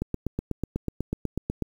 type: click train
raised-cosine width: 3 ms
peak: -14 dBFS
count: 14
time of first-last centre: 0.02-1.623 s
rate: 8.11 Hz
effects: 8-bit